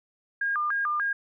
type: tone with vibrato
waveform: sine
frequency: 1396.9 Hz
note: F6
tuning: in tune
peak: -24 dBFS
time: 0.41-1.13 s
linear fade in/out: 5 ms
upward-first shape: square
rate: 3.4 Hz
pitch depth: 260 cents each way
effects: none